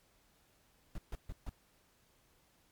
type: noise bursts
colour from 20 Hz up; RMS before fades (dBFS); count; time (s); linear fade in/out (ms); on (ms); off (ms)
brown; -40; 4; 0.95-1.494; 2; 31; 140
effects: pink hiss -70 dBFS RMS until 2.71 s + MP3 96 kbps